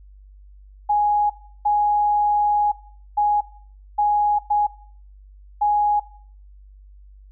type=tone bursts at uneven times; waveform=sine; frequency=830.6 Hz; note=G#5; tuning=in tune; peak=-15 dBFS; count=6; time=0.89-1.3 / 1.65-2.72 / 3.17-3.41 / 3.98-4.39 / 4.5-4.67 / 5.61-6 s; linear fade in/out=10 ms; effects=noise-tail reverb RT60 0.5 s tail -17 dB re dry + added 49 Hz sine -43 dBFS peak until 7.31 s